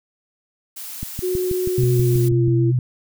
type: noise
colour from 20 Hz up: blue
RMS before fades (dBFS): -33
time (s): 0.76-2.29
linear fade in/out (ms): 10
type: click train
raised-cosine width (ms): 5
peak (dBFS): -15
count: 10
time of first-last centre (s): 1.03-2.479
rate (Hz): 6.21
type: tone with pitch glide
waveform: sine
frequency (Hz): 366.1 to 337.7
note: F#4 to E4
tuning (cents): -18 to +42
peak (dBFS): -19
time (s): 1.22-2.72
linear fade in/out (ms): 20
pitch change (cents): -140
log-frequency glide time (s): 1.86-2.55
type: tone with vibrato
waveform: sine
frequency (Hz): 125.7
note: B2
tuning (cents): +31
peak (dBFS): -15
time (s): 1.78-2.79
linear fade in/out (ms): 2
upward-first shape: square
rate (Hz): 8.7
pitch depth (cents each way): 21
effects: none